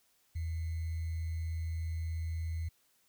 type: tone with sample-and-hold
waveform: sine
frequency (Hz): 81.6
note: E2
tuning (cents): -17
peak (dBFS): -33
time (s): 0.35-2.69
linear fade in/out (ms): 10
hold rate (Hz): 2100
effects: white hiss -71 dBFS RMS until 3.08 s